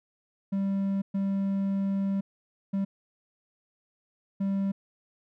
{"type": "tone bursts at uneven times", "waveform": "triangle", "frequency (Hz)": 196, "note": "G3", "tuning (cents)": 0, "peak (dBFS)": -23, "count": 4, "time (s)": [[0.52, 1.02], [1.14, 2.21], [2.73, 2.85], [4.4, 4.72]], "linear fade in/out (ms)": 10, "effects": []}